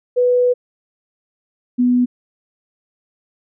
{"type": "tone pair in turn", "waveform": "sine", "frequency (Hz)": [493.9, 246.9], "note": ["B4", "B3"], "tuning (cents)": [0, 0], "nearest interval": "octave", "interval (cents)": 1200, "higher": "first", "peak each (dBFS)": [-11, -11], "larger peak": "neither", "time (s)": [[0.16, 0.54], [1.78, 2.06]], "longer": "first", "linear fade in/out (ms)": 20, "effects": []}